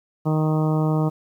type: harmonic tone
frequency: 155.56 Hz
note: D#3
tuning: in tune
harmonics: 1 / 2 / 3 / 4 / 5 / 6 / 7 / 8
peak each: -19 / -25 / -29 / -31 / -33 / -35 / -36 / -37 dBFS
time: 0.25-1.1 s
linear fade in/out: 20 ms
effects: 9-bit